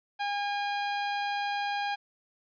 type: tone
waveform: sawtooth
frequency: 813 Hz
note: G#5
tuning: 37 cents flat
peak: -25 dBFS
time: 0.19-1.96 s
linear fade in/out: 20 ms
effects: resampled to 11025 Hz + 11-bit